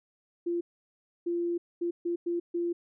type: tone bursts at uneven times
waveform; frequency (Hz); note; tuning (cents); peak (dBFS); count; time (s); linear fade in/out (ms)
sine; 344.6; F4; -23; -27; 6; 0.46-0.61 / 1.26-1.58 / 1.81-1.91 / 2.05-2.16 / 2.26-2.4 / 2.54-2.73; 10
effects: none